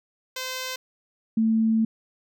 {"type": "tone pair in turn", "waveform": ["5% pulse", "sine"], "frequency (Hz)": [515, 222.7], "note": ["C5", "A3"], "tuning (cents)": [-28, 21], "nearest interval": "octave + minor third", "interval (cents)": 1451, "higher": "first", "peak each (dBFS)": -18, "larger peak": "neither", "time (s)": [[0.36, 0.76], [1.37, 1.85]], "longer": "second", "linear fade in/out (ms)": 5, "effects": []}